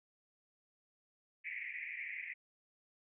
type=band-pass noise; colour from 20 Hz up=white; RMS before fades=-44 dBFS; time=1.44-2.34 s; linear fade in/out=20 ms; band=1900 to 2400 Hz; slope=96 dB/octave; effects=none